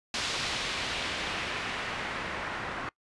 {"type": "noise with low-pass filter sweep", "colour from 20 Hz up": "white", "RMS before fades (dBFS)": -34, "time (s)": [0.14, 2.89], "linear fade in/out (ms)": 2, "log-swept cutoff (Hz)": [4400, 1500], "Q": 1.1, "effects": ["noise-tail reverb RT60 0.1 s tail -23 dB re dry", "resampled to 24000 Hz"]}